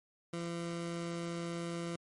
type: tone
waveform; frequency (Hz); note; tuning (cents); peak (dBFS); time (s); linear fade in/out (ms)
20% pulse; 170; F3; -46; -32; 0.33-1.96; 5
effects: MP3 48 kbps